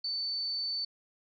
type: tone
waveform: sine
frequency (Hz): 4522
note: C#8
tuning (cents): +34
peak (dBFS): -31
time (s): 0.04-0.85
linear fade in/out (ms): 5
effects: none